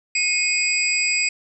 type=tone cluster; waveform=sine; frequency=2170 / 2502 / 4866 / 7680 Hz; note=C#7 / D#7 / D#8 / B8; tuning=-37 / +9 / -39 / -49 cents; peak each=-25 / -21 / -25 / -25 dBFS; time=0.15-1.29 s; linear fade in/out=5 ms; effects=none